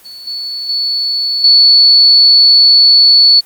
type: tone with level steps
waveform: sine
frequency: 4435 Hz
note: C#8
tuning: in tune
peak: -28 / -18 / -12 / -3 dBFS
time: 0.04-3.41 s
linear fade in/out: 20 ms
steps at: 0.27 / 0.69 / 1.44 s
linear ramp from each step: 2 ms
effects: white hiss -43 dBFS RMS until 3.45 s + Opus 32 kbps